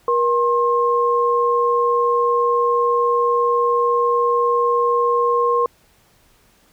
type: tone pair together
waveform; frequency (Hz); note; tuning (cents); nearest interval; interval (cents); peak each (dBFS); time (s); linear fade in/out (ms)
sine; 476.7 / 1067; A#4 / C6; +39 / +34; octave + major second; 1395; -17; 0.08-5.66; 2
effects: pink hiss -56 dBFS RMS until 6.72 s